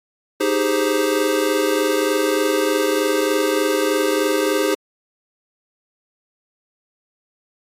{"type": "chord", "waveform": "square", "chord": "Ab major seventh", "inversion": "second", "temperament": "equal", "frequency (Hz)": [311.1, 392, 415.3, 523.3], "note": ["Eb4", "G4", "Ab4", "C5"], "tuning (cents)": [0, 0, 0, 0], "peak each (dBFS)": -23, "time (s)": [0.4, 4.75], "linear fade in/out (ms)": 10, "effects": ["AAC 48 kbps"]}